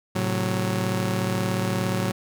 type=chord; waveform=sawtooth; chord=F# diminished; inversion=first; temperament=just; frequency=111 / 133.2 / 185 Hz; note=A2 / C3 / F#3; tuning=+16 / +31 / 0 cents; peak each=-23 / -27 / -22 dBFS; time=0.15-2.12 s; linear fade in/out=10 ms; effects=none